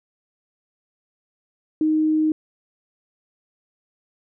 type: tone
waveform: sine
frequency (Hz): 311.1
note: D#4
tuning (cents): 0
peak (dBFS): -16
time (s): 1.81-2.32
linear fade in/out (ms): 2
effects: none